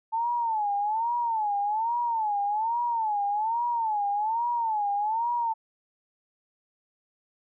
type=tone with vibrato; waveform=sine; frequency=880 Hz; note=A5; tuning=in tune; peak=-24 dBFS; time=0.12-5.54 s; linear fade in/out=20 ms; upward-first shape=sine; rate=1.2 Hz; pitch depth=150 cents each way; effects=none